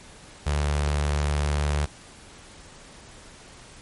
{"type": "tone with notch filter", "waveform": "sawtooth", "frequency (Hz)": 73.42, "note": "D2", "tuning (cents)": 0, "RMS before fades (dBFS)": -24, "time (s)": [0.46, 1.86], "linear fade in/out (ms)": 10, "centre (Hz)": 270, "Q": 1.1, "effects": ["pink hiss -47 dBFS RMS until 3.81 s", "MP3 48 kbps"]}